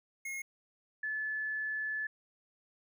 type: tone pair in turn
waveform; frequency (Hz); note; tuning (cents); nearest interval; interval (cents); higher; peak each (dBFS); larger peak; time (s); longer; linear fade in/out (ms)
square / sine; 2156 / 1729.9; C#7 / A6; -49 / -30; major third; 381; first; -38 / -33; second; 0.25-0.42 / 1.03-2.07; second; 5
effects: none